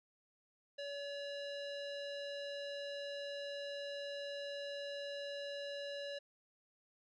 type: tone with low-pass filter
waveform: square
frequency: 568 Hz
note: C#5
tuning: 42 cents sharp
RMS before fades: -44 dBFS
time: 0.78-6.19 s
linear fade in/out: 10 ms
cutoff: 4000 Hz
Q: 2.8
effects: none